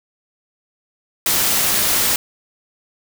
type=noise; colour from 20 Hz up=white; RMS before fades=-17 dBFS; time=1.26-2.16 s; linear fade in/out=2 ms; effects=none